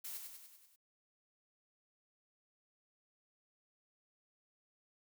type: noise with echo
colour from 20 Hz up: blue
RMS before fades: -45 dBFS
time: 0.04-0.18 s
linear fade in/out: 10 ms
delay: 97 ms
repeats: 6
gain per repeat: -4 dB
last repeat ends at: 0.762 s
effects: none